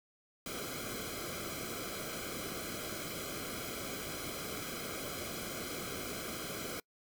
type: noise with comb filter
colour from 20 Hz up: pink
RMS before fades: -41 dBFS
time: 0.46-6.8 s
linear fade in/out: 2 ms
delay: 1.1 ms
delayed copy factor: -0.85
effects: noise-tail reverb RT60 0.1 s tail -26 dB re dry